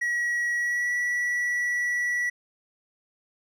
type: tone with pitch glide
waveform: triangle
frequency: 1918 to 1945.9 Hz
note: A#6 to B6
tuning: +49 to -26 cents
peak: -22 dBFS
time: 0.01-2.3 s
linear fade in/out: 10 ms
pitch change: +25 cents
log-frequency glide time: 0.55-0.93 s
effects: none